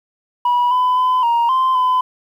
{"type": "tone with pitch steps", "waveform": "sine", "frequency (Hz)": [974, 1003, 1012, 938, 1039, 1012], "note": ["B5", "B5", "B5", "A#5", "C6", "B5"], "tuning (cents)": [-24, 26, 42, 11, -12, 42], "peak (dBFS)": -10, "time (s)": [0.45, 2.01], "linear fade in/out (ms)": 5, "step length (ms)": 260, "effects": ["tanh soft clip ceiling -11 dBFS", "8-bit"]}